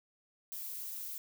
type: noise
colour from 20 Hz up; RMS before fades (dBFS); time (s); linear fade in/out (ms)
violet; -42; 0.52-1.18; 0
effects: none